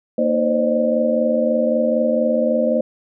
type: tone cluster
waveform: sine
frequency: 232.9 / 310.1 / 520 / 544 / 605 Hz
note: A#3 / D#4 / C5 / C#5 / D#5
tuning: -1 / -6 / -11 / -33 / -49 cents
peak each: -20 / -27 / -19 / -27 / -20 dBFS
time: 0.18-2.81 s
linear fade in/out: 5 ms
effects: none